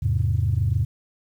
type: chord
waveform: sine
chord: E augmented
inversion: none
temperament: equal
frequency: 82.41 / 103.83 / 130.81 Hz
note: E2 / G#2 / B#2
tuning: 0 / 0 / 0 cents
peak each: -23 / -21 / -24 dBFS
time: 0.02-0.85 s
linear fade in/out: 10 ms
effects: tanh soft clip ceiling -11 dBFS + 9-bit